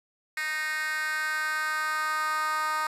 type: tone with high-pass filter sweep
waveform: 10% pulse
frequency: 309.3 Hz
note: D#4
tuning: 10 cents flat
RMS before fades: -29 dBFS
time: 0.37-2.87 s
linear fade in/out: 2 ms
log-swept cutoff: 1900 to 1100 Hz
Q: 3.5
effects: resampled to 32000 Hz